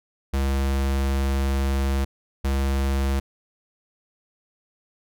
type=tone pair in turn; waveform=square; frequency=68 / 68 Hz; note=C#2 / C#2; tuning=-33 / -33 cents; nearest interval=unison; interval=0 cents; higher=neither; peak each=-21 dBFS; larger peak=neither; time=0.33-2.05 / 2.44-3.2 s; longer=first; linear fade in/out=10 ms; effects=none